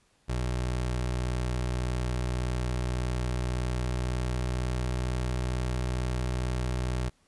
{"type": "tone with pitch glide", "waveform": "25% pulse", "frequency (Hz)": [61.74, 62.21], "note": ["B1", "B1"], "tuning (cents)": [0, 13], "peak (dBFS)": -24, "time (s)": [0.28, 7.1], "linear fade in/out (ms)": 20, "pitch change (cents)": 13, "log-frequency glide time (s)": [3.44, 5.1], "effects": ["pink hiss -67 dBFS RMS until 7.27 s", "resampled to 24000 Hz"]}